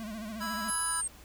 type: tone with vibrato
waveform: square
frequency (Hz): 217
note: A3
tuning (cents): -24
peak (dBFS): -38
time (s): 0-0.7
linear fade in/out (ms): 0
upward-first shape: sine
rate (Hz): 14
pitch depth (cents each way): 92
type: chord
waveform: square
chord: E major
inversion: second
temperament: just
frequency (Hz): 988.9 / 1318.5 / 1648.1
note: B5 / E6 / G#6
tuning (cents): +2 / 0 / -14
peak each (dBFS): -39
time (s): 0.4-1.02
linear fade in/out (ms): 20
type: linear sweep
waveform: sine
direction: down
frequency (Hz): 11000 to 8372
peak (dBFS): -30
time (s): 0.68-1.08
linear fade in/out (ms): 10
effects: added 60 Hz sine -54 dBFS peak until 1.24 s + pink hiss -54 dBFS RMS until 1.24 s

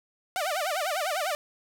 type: tone with vibrato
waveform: sawtooth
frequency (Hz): 672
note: E5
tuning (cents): +33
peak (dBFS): -23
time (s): 0.36-1.35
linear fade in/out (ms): 0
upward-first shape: sine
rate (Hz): 10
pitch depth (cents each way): 250
effects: none

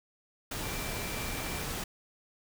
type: tone in noise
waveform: sine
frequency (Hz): 2349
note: D7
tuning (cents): 0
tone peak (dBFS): -44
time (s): 0.63-1.63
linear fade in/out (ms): 5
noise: pink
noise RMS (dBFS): -36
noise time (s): 0.51-1.84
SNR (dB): -11
effects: none

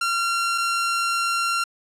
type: tone pair in turn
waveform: sawtooth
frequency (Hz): 1374 / 1374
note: F6 / F6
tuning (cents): -29 / -29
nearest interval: unison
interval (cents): 0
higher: neither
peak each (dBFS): -17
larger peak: neither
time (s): 0.01-0.58 / 0.58-1.64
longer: second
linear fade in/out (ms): 5
effects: low-pass 10000 Hz 12 dB/octave

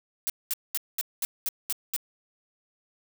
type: noise bursts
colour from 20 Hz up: blue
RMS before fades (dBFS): -28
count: 8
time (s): 0.27-1.964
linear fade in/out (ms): 0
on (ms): 28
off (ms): 210
effects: none

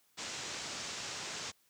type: low-pass noise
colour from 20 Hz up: white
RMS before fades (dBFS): -42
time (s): 0.17-1.52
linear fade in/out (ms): 20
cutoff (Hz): 7400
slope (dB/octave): 48
effects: white hiss -71 dBFS RMS until 1.69 s + high-pass 80 Hz 12 dB/octave

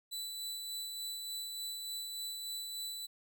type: tone with tremolo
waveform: sawtooth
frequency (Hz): 3978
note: B7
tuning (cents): +12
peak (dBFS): -35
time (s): 0.11-3.07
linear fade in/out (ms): 20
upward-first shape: sine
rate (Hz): 3.4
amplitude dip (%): 30
effects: none

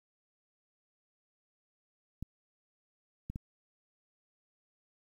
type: clicks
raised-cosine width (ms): 5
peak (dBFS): -26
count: 3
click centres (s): 2.226 / 3.3 / 3.359
effects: 10-bit

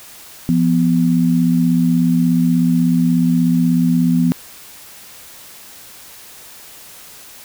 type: tone pair together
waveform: sine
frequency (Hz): 171.47 / 248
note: F3 / B3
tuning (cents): -31 / +7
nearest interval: tritone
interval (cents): 638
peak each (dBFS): -14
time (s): 0.49-4.32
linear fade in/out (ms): 0
effects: white hiss -39 dBFS RMS until 7.44 s

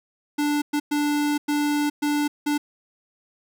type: tone bursts at uneven times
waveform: square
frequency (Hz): 293.7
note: D4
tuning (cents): 0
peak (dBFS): -21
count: 6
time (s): 0.38-0.62 / 0.73-0.8 / 0.91-1.38 / 1.48-1.9 / 2.02-2.28 / 2.46-2.58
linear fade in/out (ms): 10
effects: none

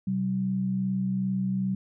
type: tone pair together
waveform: sine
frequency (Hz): 127.87 / 190.4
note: C3 / F#3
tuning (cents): -39 / +50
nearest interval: perfect fifth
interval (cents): 689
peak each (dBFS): -33 / -25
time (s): 0.07-1.75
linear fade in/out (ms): 5
effects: none

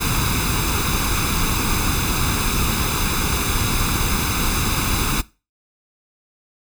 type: noise with comb filter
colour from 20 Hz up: pink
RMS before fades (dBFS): -20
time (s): 0-5.22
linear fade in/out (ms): 20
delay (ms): 0.8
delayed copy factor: +0.7
effects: noise-tail reverb RT60 0.3 s tail -20 dB re dry

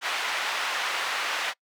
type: band-pass noise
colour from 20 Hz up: white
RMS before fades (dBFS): -29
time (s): 0.01-1.54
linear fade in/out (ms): 50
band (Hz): 820 to 2500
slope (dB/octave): 12
effects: noise-tail reverb RT60 0.1 s tail -25 dB re dry

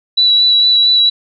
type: tone with vibrato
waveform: sine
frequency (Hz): 3935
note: B7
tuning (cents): -7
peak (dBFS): -7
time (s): 0.17-1.1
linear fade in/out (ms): 10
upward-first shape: sine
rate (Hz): 4.4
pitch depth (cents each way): 16
effects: none

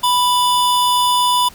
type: tone pair together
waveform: square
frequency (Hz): 987.8 / 3520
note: B5 / A7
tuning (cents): 0 / 0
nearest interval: octave + minor seventh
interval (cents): 2200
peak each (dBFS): -14 / -20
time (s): 0.03-1.49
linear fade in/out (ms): 10
effects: pink hiss -42 dBFS RMS until 1.54 s

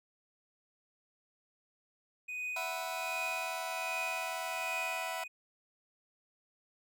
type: tone with tremolo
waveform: triangle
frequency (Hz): 2491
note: D#7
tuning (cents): +1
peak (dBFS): -33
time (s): 2.28-5.28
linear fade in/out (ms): 10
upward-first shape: triangle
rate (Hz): 1.3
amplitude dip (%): 80
type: chord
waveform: sawtooth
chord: E suspended second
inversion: none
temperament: just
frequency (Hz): 659.3 / 741.7 / 988.9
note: E5 / F#5 / B5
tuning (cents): 0 / +4 / +2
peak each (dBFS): -37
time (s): 2.56-5.24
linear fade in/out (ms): 5
effects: none

